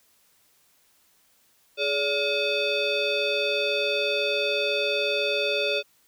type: tone with frequency modulation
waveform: sine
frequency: 1568 Hz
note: G6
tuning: in tune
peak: -21 dBFS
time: 1.77-5.83 s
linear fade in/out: 50 ms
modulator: 994 Hz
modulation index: 2.4
effects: tanh soft clip ceiling -18 dBFS + white hiss -63 dBFS RMS until 6.07 s